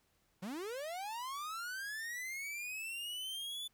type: linear sweep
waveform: 45% pulse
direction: up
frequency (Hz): 170.1 to 3499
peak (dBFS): -40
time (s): 0.42-3.68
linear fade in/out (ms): 10
effects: pink hiss -75 dBFS RMS until 3.73 s